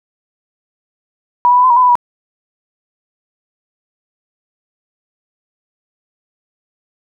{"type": "tone with pitch steps", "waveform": "sine", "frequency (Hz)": [973, 985, 993, 1022, 954, 1010, 992, 969], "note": ["B5", "B5", "B5", "C6", "A#5", "B5", "B5", "B5"], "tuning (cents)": [-26, -5, 9, -41, 40, 39, 7, -33], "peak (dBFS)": -6, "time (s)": [1.45, 1.954], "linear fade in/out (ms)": 0, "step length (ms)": 63, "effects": []}